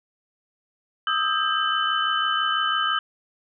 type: tone cluster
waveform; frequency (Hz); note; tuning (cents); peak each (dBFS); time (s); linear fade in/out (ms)
sine; 1232 / 1298 / 1592 / 3027; D#6 / E6 / G6 / F#7; -17 / -27 / +26 / +39; -26; 1.07-2.99; 2
effects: none